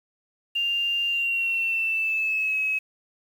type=tone with pitch glide; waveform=sine; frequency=2794 to 2562 Hz; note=F7 to E7; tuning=0 to -50 cents; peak=-22 dBFS; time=0.55-2.79 s; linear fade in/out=10 ms; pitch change=-150 cents; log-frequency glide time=1.07-2.57 s; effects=8-bit